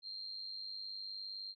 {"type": "tone with amplitude modulation", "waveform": "sine", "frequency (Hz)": 4186, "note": "C8", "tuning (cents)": 0, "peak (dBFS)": -39, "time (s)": [0.02, 1.55], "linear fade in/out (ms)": 50, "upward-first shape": "sine", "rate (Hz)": 99.7, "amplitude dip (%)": 70, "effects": ["MP3 32 kbps"]}